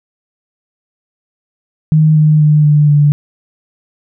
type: tone with pitch steps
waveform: sine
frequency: 155.56 / 153.24 / 150.96 / 148.71 / 146.49 Hz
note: D#3 / D#3 / D3 / D3 / D3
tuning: 0 / -26 / +48 / +22 / -4 cents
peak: -5 dBFS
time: 1.92-3.12 s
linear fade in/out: 0 ms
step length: 240 ms
effects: none